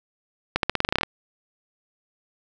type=accelerating click train; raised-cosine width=0.3 ms; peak=-4 dBFS; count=12; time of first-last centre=0.56-1.033 s; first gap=72 ms; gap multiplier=0.89; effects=none